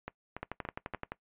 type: two click trains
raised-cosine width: 0.5 ms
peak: -21 / -23 dBFS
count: 9 / 4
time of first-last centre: 0.43-1.12 / 0.08-0.937 s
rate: 11.6 / 3.5 Hz
effects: noise-tail reverb RT60 0.1 s tail -20 dB re dry + resampled to 8000 Hz